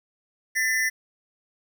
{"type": "ring-modulated tone", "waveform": "square", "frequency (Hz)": 1900, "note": "A#6", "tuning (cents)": 33, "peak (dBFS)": -19, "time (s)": [0.55, 0.9], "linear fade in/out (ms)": 20, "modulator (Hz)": 117, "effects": ["9-bit"]}